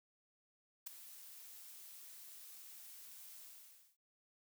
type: noise with ADSR envelope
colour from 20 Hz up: blue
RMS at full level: -42 dBFS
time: 0.86-3.97 s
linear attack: 11 ms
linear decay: 8 ms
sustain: -13 dB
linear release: 540 ms
effects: none